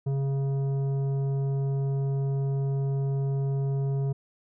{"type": "tone with tanh clipping", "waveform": "triangle", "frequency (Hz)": 137.3, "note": "C#3", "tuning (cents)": -16, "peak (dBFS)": -26, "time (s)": [0.06, 4.13], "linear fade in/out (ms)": 10, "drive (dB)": 14, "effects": []}